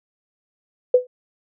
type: tone with exponential decay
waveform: sine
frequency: 500 Hz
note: B4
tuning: 21 cents sharp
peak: -6 dBFS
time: 0.94-1.07 s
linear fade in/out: 5 ms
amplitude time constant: 27 ms
effects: none